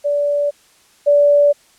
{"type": "tone pair in turn", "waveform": "sine", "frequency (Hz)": [579, 579], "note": ["D5", "D5"], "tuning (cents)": [-25, -25], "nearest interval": "unison", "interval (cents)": 0, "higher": "neither", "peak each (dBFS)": [-14, -8], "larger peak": "second", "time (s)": [[0.04, 0.51], [1.06, 1.53]], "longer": "neither", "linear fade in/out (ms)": 20, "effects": ["white hiss -52 dBFS RMS until 1.78 s", "low-pass 10000 Hz 12 dB/octave"]}